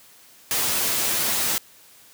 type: noise with comb filter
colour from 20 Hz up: white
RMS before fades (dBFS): -23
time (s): 0.51-1.58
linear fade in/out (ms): 0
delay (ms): 8.9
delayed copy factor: +0.6
effects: white hiss -51 dBFS RMS until 2.13 s + high-pass 80 Hz 12 dB/octave